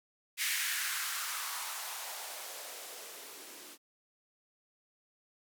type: noise with band-pass filter sweep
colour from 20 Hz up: violet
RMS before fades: -39 dBFS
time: 0.37-3.78 s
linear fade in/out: 50 ms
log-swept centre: 2100 to 280 Hz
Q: 2.4
effects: none